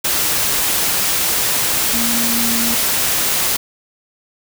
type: tone in noise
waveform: sine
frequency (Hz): 233.1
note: A#3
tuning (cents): 0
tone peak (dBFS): -21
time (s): 1.93-2.75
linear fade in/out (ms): 10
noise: white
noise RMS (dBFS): -17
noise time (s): 0.04-3.57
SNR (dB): -7
effects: none